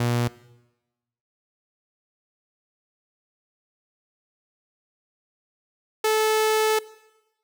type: tone pair in turn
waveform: sawtooth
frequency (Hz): 120 / 434.9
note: B2 / A4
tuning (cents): -49 / -20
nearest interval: octave + minor seventh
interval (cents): 2229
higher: second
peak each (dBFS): -17 / -15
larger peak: second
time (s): 0-0.28 / 6.04-6.79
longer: second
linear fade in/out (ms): 5
effects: noise-tail reverb RT60 1.0 s tail -19 dB re dry